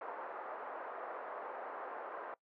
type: band-pass noise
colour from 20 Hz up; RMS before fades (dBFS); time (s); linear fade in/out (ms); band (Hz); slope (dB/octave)
pink; -45; 0.01-2.34; 2; 480 to 1400; 24
effects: noise-tail reverb RT60 0.1 s tail -21 dB re dry